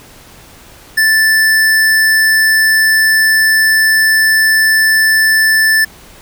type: tone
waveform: square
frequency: 1760 Hz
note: A6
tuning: in tune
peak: -8 dBFS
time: 0.97-5.85 s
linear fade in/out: 10 ms
effects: pink hiss -39 dBFS RMS until 6.21 s